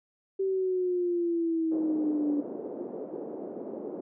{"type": "exponential sweep", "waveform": "sine", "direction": "down", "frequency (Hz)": [388.3, 289.5], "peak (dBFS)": -25, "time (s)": [0.39, 2.41], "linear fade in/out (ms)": 10}
{"type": "band-pass noise", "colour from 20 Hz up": "white", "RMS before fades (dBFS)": -38, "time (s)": [1.71, 4.01], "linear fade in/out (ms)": 10, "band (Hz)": [250, 480], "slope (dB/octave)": 24}
{"effects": []}